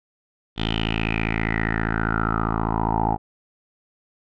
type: tone with low-pass filter sweep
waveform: 10% pulse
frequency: 55 Hz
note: A1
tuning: in tune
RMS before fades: -23 dBFS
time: 0.56-3.18 s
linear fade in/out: 50 ms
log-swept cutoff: 3400 to 810 Hz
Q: 7.6
effects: none

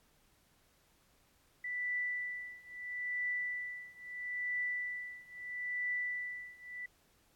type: tone with tremolo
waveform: sine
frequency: 1975.5 Hz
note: B6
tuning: in tune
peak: -32 dBFS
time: 1.64-6.86 s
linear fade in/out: 5 ms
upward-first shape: triangle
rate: 0.76 Hz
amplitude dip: 95%
effects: pink hiss -70 dBFS RMS until 7.35 s + AAC 64 kbps

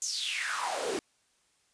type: noise with high-pass filter sweep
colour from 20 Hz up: pink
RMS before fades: -33 dBFS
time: 0.02-0.99 s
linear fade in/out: 0 ms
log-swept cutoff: 6900 to 310 Hz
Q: 6.3
effects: white hiss -70 dBFS RMS until 1.73 s + resampled to 22050 Hz

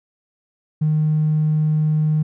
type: tone with tanh clipping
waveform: triangle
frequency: 154 Hz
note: D#3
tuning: 17 cents flat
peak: -14 dBFS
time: 0.81-2.23 s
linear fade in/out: 10 ms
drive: 1 dB
effects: none

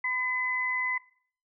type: tone pair together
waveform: sine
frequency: 1011 / 2022 Hz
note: B5 / B6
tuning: +40 / +40 cents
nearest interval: octave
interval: 1200 cents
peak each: -35 / -27 dBFS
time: 0.04-0.98 s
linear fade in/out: 5 ms
effects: noise-tail reverb RT60 0.5 s tail -18 dB re dry

